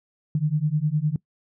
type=beating tone pair; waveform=sine; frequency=146.83 / 156.63 Hz; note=D3 / D#3; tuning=0 / +12 cents; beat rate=9.8 Hz; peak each=-23 dBFS; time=0.35-1.16 s; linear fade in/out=2 ms; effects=noise-tail reverb RT60 0.1 s tail -22 dB re dry